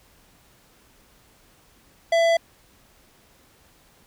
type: tone with tanh clipping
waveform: sine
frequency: 668 Hz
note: E5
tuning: 23 cents sharp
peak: -18 dBFS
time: 2.12-2.37 s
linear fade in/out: 5 ms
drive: 16 dB
effects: pink hiss -57 dBFS RMS until 4.06 s